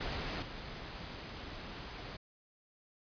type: noise with level steps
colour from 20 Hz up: pink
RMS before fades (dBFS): -38 / -45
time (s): 0-2.17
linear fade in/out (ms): 10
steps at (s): 0.42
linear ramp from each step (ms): 5
effects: resampled to 11025 Hz